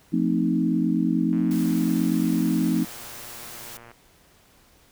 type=chord; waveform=sine; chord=F dominant seventh; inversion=none; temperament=equal with one note detuned; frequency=174.61 / 223.1 / 261.6 / 311.1 Hz; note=F3 / A3 / C4 / Eb4; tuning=0 / +24 / 0 / 0 cents; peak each=-25 dBFS; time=0.12-2.85 s; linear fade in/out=20 ms
type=click train; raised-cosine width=0.5 ms; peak=-31 dBFS; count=306; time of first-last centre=1.33-3.915 s; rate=118 Hz
type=noise; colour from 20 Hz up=white; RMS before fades=-40 dBFS; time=1.51-3.77 s; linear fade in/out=0 ms
effects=pink hiss -57 dBFS RMS until 4.91 s